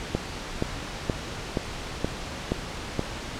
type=click train; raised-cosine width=2 ms; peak=-10 dBFS; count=7; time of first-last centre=0.15-2.994 s; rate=2.11 Hz; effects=pink hiss -35 dBFS RMS until 3.39 s + low-pass 6000 Hz 12 dB/octave